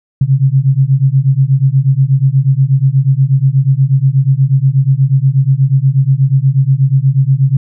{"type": "beating tone pair", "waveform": "sine", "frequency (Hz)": [130.81, 139.11], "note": ["C3", "C#3"], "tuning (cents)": [0, 6], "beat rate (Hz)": 8.3, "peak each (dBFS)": -10, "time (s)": [0.21, 7.57], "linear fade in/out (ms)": 5, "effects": []}